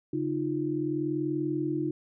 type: tone cluster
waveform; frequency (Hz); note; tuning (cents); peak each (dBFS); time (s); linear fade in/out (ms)
sine; 141.6 / 309.8 / 350.3; C#3 / D#4 / F4; +37 / -7 / +5; -35 / -29 / -32; 0.13-1.91; 5
effects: none